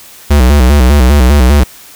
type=tone with vibrato; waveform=square; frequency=67.5 Hz; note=C#2; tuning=45 cents flat; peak=-4 dBFS; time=0.3-1.64 s; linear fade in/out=10 ms; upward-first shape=square; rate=5 Hz; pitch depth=130 cents each way; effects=white hiss -35 dBFS RMS until 1.95 s